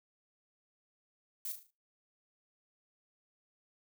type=noise with echo; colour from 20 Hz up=violet; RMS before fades=-39 dBFS; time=1.45-1.52 s; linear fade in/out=2 ms; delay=37 ms; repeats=5; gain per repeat=-7 dB; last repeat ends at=1.705 s; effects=noise-tail reverb RT60 0.3 s tail -23 dB re dry